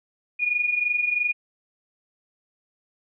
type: tone pair together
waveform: sine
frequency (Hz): 2425 / 2448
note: D#7 / D#7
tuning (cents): -45 / -29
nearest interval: unison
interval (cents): 16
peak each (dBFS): -27 / -22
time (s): 0.39-1.33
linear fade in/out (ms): 20
effects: none